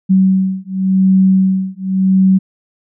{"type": "beating tone pair", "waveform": "sine", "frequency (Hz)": [189.2, 190.1], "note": ["F#3", "F#3"], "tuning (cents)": [39, 47], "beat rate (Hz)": 0.9, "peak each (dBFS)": -12, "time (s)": [0.09, 2.39], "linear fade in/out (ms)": 20, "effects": []}